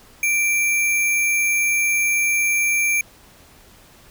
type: tone with sample-and-hold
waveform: sine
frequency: 2349 Hz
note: D7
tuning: in tune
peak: -16 dBFS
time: 0.23-3.01 s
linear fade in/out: 2 ms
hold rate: 8820 Hz
effects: pink hiss -49 dBFS RMS until 4.1 s